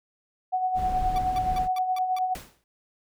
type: tone with tremolo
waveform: sine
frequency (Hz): 742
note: F#5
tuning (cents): +5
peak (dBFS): -21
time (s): 0.52-2.35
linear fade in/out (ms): 20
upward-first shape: sine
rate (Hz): 9.5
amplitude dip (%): 50
type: noise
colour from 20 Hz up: brown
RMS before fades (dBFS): -32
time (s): 0.74-1.69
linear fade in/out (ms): 50
type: tone bursts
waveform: 15% pulse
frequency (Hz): 1156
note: D6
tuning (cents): -28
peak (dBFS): -30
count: 6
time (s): 1.16-2.186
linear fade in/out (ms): 0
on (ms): 21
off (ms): 180
type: noise with exponential decay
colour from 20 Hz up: pink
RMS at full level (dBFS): -36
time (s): 2.35-2.64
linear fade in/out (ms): 1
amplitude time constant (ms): 62
effects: none

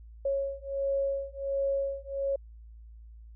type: beating tone pair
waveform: sine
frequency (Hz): 550 / 551.4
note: C#5 / C#5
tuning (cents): -14 / -9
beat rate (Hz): 1.4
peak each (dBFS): -31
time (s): 0.25-2.36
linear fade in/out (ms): 5
effects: added 56 Hz sine -46 dBFS peak until 3.35 s

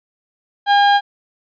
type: tone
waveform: 35% pulse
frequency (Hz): 810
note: G#5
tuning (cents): -43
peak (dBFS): -8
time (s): 0.66-1.01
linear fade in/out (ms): 50
effects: resampled to 11025 Hz

